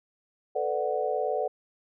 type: chord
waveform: sine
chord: B minor seventh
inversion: third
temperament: equal with one note detuned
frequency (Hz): 440 / 498.5 / 587.3 / 740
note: A4 / B4 / D5 / F#5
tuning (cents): 0 / +16 / 0 / 0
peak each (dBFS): -31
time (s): 0.55-1.48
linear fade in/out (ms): 10
effects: none